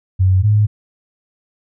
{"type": "tone pair in turn", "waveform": "sine", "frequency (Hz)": [93.8, 105.3], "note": ["F#2", "G#2"], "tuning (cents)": [24, 24], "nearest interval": "major second", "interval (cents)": 200, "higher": "second", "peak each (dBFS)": [-9, -9], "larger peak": "neither", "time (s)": [[0.19, 0.43], [0.43, 0.67]], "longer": "neither", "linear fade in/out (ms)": 20, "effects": []}